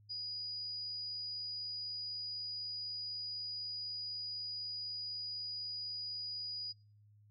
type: tone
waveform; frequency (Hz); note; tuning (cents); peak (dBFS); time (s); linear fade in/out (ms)
sine; 4912; D#8; -23; -39; 0.09-6.73; 20
effects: noise-tail reverb RT60 0.4 s tail -23 dB re dry + added 104 Hz sine -61 dBFS peak until 7.3 s